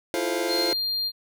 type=chord; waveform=sawtooth; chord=F major seventh; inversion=third; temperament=just; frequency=327.4 / 349.2 / 436.5 / 523.8 Hz; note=E4 / F4 / A4 / C5; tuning=-12 / 0 / -14 / +2 cents; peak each=-27 / -24 / -27 / -25 dBFS; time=0.14-0.73 s; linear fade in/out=0 ms
type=tone; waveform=triangle; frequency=4200 Hz; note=C8; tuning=6 cents sharp; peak=-23 dBFS; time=0.48-1.12 s; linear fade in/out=50 ms
effects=none